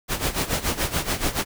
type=noise with tremolo; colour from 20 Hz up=pink; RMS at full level=-22 dBFS; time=0.08-1.45 s; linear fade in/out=50 ms; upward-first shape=sine; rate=7 Hz; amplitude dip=80%; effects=none